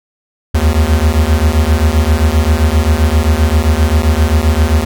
square beating tone pair, 73.42 / 81.02 Hz, D2 / E2, 0 / -29 cents, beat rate 7.6 Hz, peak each -12 dBFS, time 0.54-4.85 s, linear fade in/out 10 ms, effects none

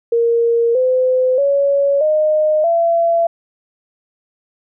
sine tone with pitch steps, 466.2 / 511.3 / 560.9 / 615.2 / 674.7 Hz, A#4 / C5 / C#5 / D#5 / E5, 0 / -40 / +20 / -20 / +40 cents, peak -11 dBFS, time 0.12-3.27 s, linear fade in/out 5 ms, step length 630 ms, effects none

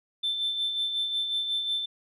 sine tone with tremolo, 3543 Hz, A7, 11 cents sharp, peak -23 dBFS, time 0.23-1.86 s, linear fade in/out 10 ms, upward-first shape sine, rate 5.5 Hz, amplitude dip 50%, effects tanh soft clip ceiling -22 dBFS

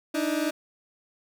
30% pulse tone pair together, 296.3 / 317.2 Hz, D4 / D#4, +15 / +33 cents, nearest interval minor second, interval 118 cents, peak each -25 dBFS, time 0.14-0.51 s, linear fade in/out 10 ms, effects none

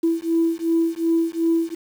sine beating tone pair, 329.6 / 332.3 Hz, E4 / E4, 0 / +14 cents, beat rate 2.7 Hz, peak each -20 / -20 dBFS, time 0.03-1.75 s, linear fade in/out 10 ms, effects tanh soft clip ceiling -10 dBFS + 7-bit

